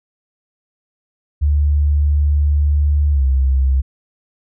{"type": "tone with pitch glide", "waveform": "sine", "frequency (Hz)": [73.2, 66.35], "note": ["D2", "C2"], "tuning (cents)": [-5, 25], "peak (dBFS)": -11, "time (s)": [1.41, 3.82], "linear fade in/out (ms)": 20, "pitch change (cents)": -170, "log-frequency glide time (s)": [3.12, 3.23], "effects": []}